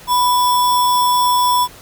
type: tone with sample-and-hold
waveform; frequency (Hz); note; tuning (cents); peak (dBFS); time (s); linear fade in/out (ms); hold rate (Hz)
sine; 988; B5; 0; -11; 0.07-1.68; 50; 4410
effects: pink hiss -40 dBFS RMS until 1.81 s